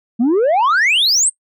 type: exponential sweep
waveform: sine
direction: up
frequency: 220 to 8950 Hz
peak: -8 dBFS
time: 0.19-1.3 s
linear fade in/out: 20 ms
effects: noise-tail reverb RT60 0.1 s tail -23 dB re dry + tanh soft clip ceiling -10 dBFS